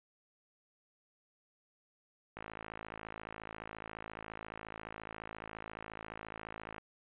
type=click train; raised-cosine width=0.5 ms; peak=-28 dBFS; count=241; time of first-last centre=2.37-6.782 s; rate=54.4 Hz; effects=resampled to 8000 Hz